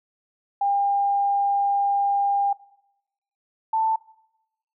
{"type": "tone pair in turn", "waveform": "sine", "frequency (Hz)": [802, 886.3], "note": ["G5", "A5"], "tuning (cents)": [39, 12], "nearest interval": "major second", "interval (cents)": 173, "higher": "second", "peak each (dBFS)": -19, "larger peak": "neither", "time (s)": [[0.61, 2.53], [3.73, 3.96]], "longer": "first", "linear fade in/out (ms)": 5, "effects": ["noise-tail reverb RT60 0.9 s tail -20 dB re dry"]}